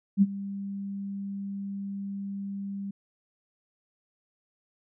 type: tone with ADSR envelope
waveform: sine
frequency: 198.2 Hz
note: G3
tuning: 19 cents sharp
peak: -14 dBFS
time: 0.17-2.91 s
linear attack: 49 ms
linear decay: 37 ms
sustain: -18 dB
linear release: 6 ms
effects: none